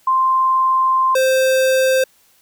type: tone pair in turn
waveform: sine / square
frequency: 1046.5 / 523.2 Hz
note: C6 / C5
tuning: 0 / 0 cents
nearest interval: octave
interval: 1200 cents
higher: first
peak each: -12 / -13 dBFS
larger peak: first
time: 0.07-1.15 / 1.15-2.04 s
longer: first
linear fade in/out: 5 ms
effects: white hiss -55 dBFS RMS until 2.41 s